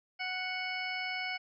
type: harmonic tone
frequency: 740 Hz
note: F#5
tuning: in tune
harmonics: 1 / 2 / 3 / 4 / 6 / 7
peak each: -41 / -42 / -36 / -44 / -47 / -46 dBFS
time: 0.19-1.38 s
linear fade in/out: 20 ms
effects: none